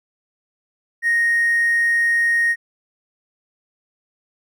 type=tone with hard clipping; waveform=triangle; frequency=1864.7 Hz; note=A#6; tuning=in tune; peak=-15 dBFS; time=1.02-2.56 s; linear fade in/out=50 ms; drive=4 dB; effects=none